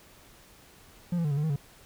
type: tone with pitch steps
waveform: triangle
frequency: 175.3 / 168.1 / 148.4 / 140.1 / 149.4 / 158.8 / 141.3 Hz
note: F3 / E3 / D3 / C#3 / D3 / D#3 / C#3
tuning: +7 / +34 / +18 / +19 / +30 / +36 / +34 cents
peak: -23 dBFS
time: 1.12-1.561 s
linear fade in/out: 5 ms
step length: 63 ms
effects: pink hiss -55 dBFS RMS until 1.85 s